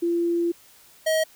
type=tone pair in turn; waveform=sine / square; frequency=341.7 / 634.7 Hz; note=F4 / D#5; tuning=-38 / +34 cents; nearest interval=major seventh; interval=1072 cents; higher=second; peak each=-20 dBFS; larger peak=neither; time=0.02-0.52 / 1.06-1.24 s; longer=first; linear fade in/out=10 ms; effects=white hiss -53 dBFS RMS until 1.35 s